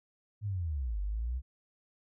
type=linear two-way sweep; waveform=sine; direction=down then up; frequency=108.4 to 47.71 to 65.3 Hz; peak=-31 dBFS; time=0.41-1.42 s; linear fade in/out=50 ms; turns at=1 s; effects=none